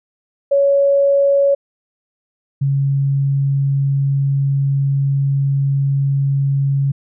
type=tone pair in turn; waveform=sine; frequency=559 / 138.42 Hz; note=C#5 / C#3; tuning=+14 / -2 cents; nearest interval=2 octaves; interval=2416 cents; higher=first; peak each=-10 / -13 dBFS; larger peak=first; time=0.51-1.55 / 2.61-6.92 s; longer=second; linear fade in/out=10 ms; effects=none